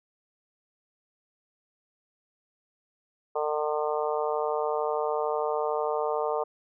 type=harmonic tone; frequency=151.1 Hz; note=D3; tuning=50 cents sharp; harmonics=3 / 4 / 5 / 6 / 7 / 8; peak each=-29 / -31 / -33 / -35 / -36 / -37 dBFS; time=3.35-6.44 s; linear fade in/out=10 ms; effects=none